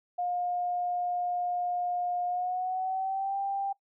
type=tone with pitch glide; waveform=sine; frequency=712 to 790 Hz; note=F5 to G5; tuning=+33 to +13 cents; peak=-28 dBFS; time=0.18-3.73 s; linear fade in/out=10 ms; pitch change=+180 cents; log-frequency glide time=2.26-3.38 s; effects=noise-tail reverb RT60 0.1 s tail -20 dB re dry